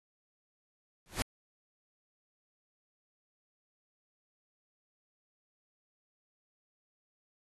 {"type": "noise with exponential growth", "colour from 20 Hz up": "pink", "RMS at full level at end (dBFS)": -28, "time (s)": [1.06, 1.22], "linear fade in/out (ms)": 0, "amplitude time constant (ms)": 33, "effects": ["AAC 32 kbps"]}